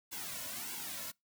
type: noise with flanger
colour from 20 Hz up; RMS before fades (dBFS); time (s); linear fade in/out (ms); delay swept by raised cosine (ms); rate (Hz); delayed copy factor
white; -42; 0.11-1.12; 20; 1.6 to 2.53; 1.6; -1
effects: noise-tail reverb RT60 0.2 s tail -26 dB re dry